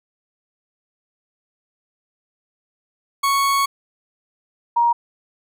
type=tone pair in turn; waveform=40% pulse / sine; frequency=1108.7 / 943.5 Hz; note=C#6 / A#5; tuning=0 / +21 cents; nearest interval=minor third; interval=279 cents; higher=first; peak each=-15 / -13 dBFS; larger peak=second; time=3.23-3.66 / 4.76-4.93 s; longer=first; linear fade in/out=10 ms; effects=none